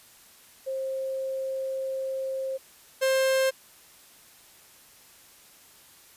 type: tone pair in turn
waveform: sine / 45% pulse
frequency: 531 / 529.1 Hz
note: C5 / C5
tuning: +25 / +19 cents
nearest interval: unison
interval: 6 cents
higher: first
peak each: -28 / -21 dBFS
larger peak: second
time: 0.66-2.58 / 3.01-3.51 s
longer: first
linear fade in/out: 20 ms
effects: white hiss -54 dBFS RMS until 6.16 s + resampled to 32000 Hz